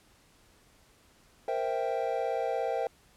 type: chord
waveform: triangle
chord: C dominant seventh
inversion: third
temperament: equal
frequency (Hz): 466.2 / 523.3 / 659.3 / 784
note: Bb4 / C5 / E5 / G5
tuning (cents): 0 / 0 / 0 / 0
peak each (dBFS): -32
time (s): 1.48-2.87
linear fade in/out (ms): 2
effects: pink hiss -62 dBFS RMS until 3.16 s + low-pass 12000 Hz 12 dB/octave